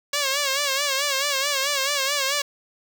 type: tone with vibrato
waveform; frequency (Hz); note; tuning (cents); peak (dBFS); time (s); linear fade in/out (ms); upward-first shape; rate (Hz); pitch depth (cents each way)
5% pulse; 557; C#5; +8; -10; 0.13-2.42; 5; sine; 4.6; 87
effects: none